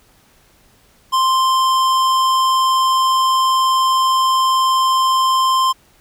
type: tone with hard clipping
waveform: sine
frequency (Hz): 1046.5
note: C6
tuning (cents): 0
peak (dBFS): -14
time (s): 1.12-5.73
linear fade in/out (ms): 20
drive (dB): 15
effects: pink hiss -53 dBFS RMS until 6 s